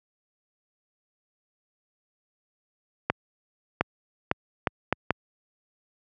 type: accelerating click train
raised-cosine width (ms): 0.5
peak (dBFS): -6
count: 6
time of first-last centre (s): 3.1-5.107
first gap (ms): 710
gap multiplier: 0.71
effects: high-pass 80 Hz 12 dB/octave